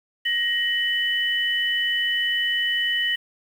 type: tone pair together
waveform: sine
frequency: 1884.3 / 2989 Hz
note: A#6 / F#7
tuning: +18 / +17 cents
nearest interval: minor sixth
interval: 799 cents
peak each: -23 dBFS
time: 0.25-3.16 s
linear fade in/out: 10 ms
effects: 8-bit